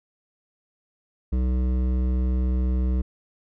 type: tone with hard clipping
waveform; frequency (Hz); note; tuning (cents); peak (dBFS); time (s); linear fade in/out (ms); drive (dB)
sine; 63; B1; +35; -22; 1.32-3.02; 10; 12
effects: none